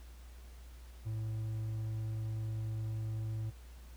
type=tone; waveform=triangle; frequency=110 Hz; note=A2; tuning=in tune; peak=-33 dBFS; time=1.05-3.51 s; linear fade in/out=20 ms; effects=added 60 Hz sine -49 dBFS peak until 3.96 s + pink hiss -62 dBFS RMS until 3.96 s

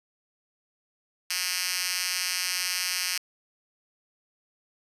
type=tone with high-pass filter; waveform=5% pulse; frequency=181.3 Hz; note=F#3; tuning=35 cents flat; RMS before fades=-29 dBFS; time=1.3-3.18 s; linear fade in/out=2 ms; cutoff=3500 Hz; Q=1.4; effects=resampled to 32000 Hz

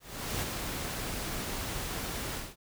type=noise with ADSR envelope; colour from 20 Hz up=pink; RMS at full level=-32 dBFS; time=0-2.56 s; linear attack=420 ms; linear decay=19 ms; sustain=-4 dB; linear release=210 ms; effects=none

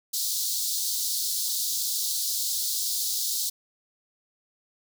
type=high-pass noise; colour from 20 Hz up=pink; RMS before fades=-28 dBFS; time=0.13-3.5 s; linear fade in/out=10 ms; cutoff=3900 Hz; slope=48 dB/octave; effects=none

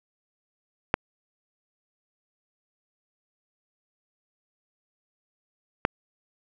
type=clicks; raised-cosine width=0.5 ms; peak=-4 dBFS; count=2; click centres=0.941 / 5.851 s; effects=none

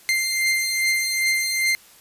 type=beating tone pair; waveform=sawtooth; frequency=2093 / 2095.5 Hz; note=C7 / C7; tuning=0 / +2 cents; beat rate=2.5 Hz; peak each=-17 / -23 dBFS; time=0.09-1.75 s; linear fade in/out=0 ms; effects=white hiss -50 dBFS RMS until 2 s + resampled to 32000 Hz

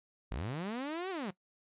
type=linear two-way sweep; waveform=sawtooth; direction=up then down; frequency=40.46 to 392 to 167.7 Hz; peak=-32 dBFS; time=0.31-1.31 s; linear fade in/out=10 ms; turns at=1.1 s; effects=noise-tail reverb RT60 0.1 s tail -19 dB re dry + resampled to 8000 Hz

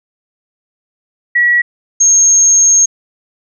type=tone pair in turn; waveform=sine; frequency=1928 / 6485 Hz; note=B6 / G#8; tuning=-42 / -42 cents; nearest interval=octave + major sixth; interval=2100 cents; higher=second; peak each=-7 / -5 dBFS; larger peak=second; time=1.35-1.62 / 2-2.86 s; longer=second; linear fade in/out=10 ms; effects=none

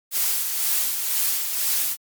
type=noise with tremolo; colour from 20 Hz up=blue; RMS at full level=-21 dBFS; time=0.11-1.97 s; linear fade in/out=50 ms; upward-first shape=sine; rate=2 Hz; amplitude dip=45%; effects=MP3 96 kbps

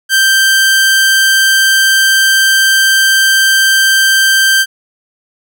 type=tone; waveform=sawtooth; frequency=1568 Hz; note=G6; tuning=in tune; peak=-3 dBFS; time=0.09-4.66 s; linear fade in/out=50 ms; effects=none

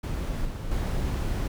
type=noise with level steps; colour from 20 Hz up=brown; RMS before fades=-29 / -33 / -27 dBFS; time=0.03-1.48 s; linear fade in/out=10 ms; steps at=0.45 / 0.71 s; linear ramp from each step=5 ms; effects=none

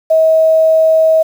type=tone with quantisation; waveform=sine; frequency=640 Hz; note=D#5; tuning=49 cents sharp; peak=-6 dBFS; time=0.1-1.23 s; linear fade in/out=10 ms; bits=6; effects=none

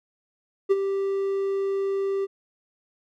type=tone with ADSR envelope; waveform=triangle; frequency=392 Hz; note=G4; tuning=in tune; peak=-12 dBFS; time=0.69-2.27 s; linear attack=24 ms; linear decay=32 ms; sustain=-9 dB; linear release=32 ms; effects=none

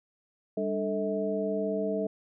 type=tone cluster; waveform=sine; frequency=198.9 / 295.4 / 441.1 / 641 Hz; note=G3 / D4 / A4 / E5; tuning=+25 / +10 / +4 / -49 cents; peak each=-33 / -36 / -31 / -32 dBFS; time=0.57-2.07 s; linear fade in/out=5 ms; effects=none

